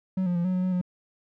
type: tone with pitch steps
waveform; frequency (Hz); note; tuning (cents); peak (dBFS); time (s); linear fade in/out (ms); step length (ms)
triangle; 187.4 / 177 / 172.4 / 184.6 / 182.9 / 184.9 / 180; F#3 / F3 / F3 / F#3 / F#3 / F#3 / F#3; +22 / +23 / -22 / -4 / -20 / -1 / -47; -21; 0.17-0.814; 5; 92
effects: none